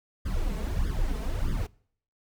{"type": "noise with flanger", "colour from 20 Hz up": "brown", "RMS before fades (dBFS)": -28, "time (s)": [0.25, 1.67], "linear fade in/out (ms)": 10, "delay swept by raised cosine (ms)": [0.59, 4.69], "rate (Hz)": 1.6, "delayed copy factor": 1, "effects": ["noise-tail reverb RT60 0.6 s tail -24 dB re dry"]}